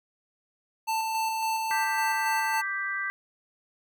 square tone with tremolo, 888 Hz, A5, 16 cents sharp, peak -26 dBFS, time 0.87-2.62 s, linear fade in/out 20 ms, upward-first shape square, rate 3.6 Hz, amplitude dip 25%
sine chord, G major, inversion second, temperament equal with one note detuned, 1174.7 / 1572.5 / 1975.5 Hz, D6 / G6 / B6, 0 / +5 / 0 cents, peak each -36 / -31 / -32 dBFS, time 1.71-3.1 s, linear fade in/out 0 ms
effects none

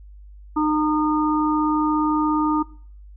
harmonic tone, 305.7 Hz, D#4, 30 cents flat, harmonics 1 / 3 / 4, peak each -19 / -24 / -25 dBFS, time 0.56-2.63 s, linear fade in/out 10 ms, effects noise-tail reverb RT60 0.5 s tail -21 dB re dry + added 50 Hz sine -40 dBFS peak until 3.16 s

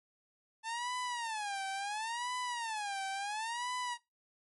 sawtooth tone with vibrato, 880 Hz, A5, in tune, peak -32 dBFS, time 0.63-3.98 s, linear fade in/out 50 ms, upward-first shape sine, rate 0.72 Hz, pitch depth 220 cents each way, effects noise-tail reverb RT60 0.2 s tail -19 dB re dry + MP3 48 kbps

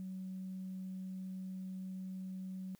sine tone, 187.7 Hz, F#3, 25 cents sharp, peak -40 dBFS, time 0-2.75 s, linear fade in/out 0 ms, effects tanh soft clip ceiling -36 dBFS + white hiss -71 dBFS RMS until 2.79 s

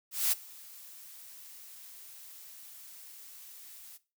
blue noise with ADSR envelope, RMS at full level -26 dBFS, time 0.11-3.98 s, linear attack 210 ms, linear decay 20 ms, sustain -24 dB, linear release 22 ms, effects noise-tail reverb RT60 0.3 s tail -17 dB re dry

